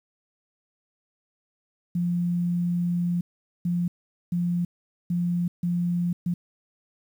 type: tone bursts at uneven times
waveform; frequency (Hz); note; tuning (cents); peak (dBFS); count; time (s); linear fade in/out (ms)
sine; 174.61; F3; 0; -22; 6; 1.95-3.21 / 3.65-3.88 / 4.32-4.65 / 5.1-5.48 / 5.63-6.13 / 6.26-6.34; 5
effects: 9-bit